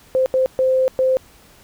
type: tone bursts at uneven times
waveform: sine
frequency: 520 Hz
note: C5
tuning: 11 cents flat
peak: -13 dBFS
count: 4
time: 0.15-0.26 / 0.34-0.46 / 0.59-0.88 / 0.99-1.17 s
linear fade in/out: 0 ms
effects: pink hiss -49 dBFS RMS until 1.63 s